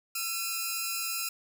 5% pulse tone pair together, 1349 / 2484 Hz, E6 / D#7, +40 / -3 cents, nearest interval major seventh, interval 1057 cents, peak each -22 / -24 dBFS, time 0.15-1.29 s, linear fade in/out 5 ms, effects none

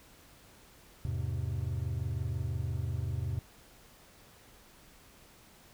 triangle chord, E augmented, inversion none, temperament just, 82.41 / 103.01 / 128.76 Hz, E2 / G#2 / B#2, 0 / -14 / -27 cents, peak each -34 dBFS, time 1.05-3.39 s, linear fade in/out 0 ms, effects pink hiss -58 dBFS RMS until 5.73 s

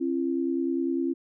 sine tone pair together, 269.5 / 339.5 Hz, C#4 / F4, -49 / -49 cents, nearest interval major third, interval 400 cents, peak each -27 dBFS, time 0-1.14 s, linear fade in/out 20 ms, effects none

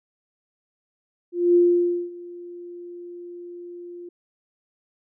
sine tone with ADSR envelope, 349.8 Hz, F4, 3 cents sharp, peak -12 dBFS, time 1.32-4.09 s, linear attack 230 ms, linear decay 550 ms, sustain -23 dB, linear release 5 ms, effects none

